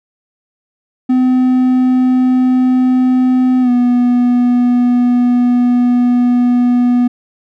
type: tone with pitch glide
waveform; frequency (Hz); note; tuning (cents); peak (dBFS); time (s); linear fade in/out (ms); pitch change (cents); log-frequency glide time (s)
triangle; 254.6 to 244.8; C4 to B3; -47 to -15; -6; 1.09-7.08; 10; -68; 3.61-3.7
effects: none